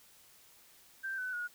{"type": "tone with pitch steps", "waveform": "sine", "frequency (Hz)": [1568, 1505.9, 1446.2], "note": ["G6", "F#6", "F#6"], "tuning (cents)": [0, 30, -40], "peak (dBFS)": -35, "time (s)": [1.03, 1.48], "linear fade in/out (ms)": 20, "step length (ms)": 150, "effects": ["white hiss -61 dBFS RMS until 1.54 s"]}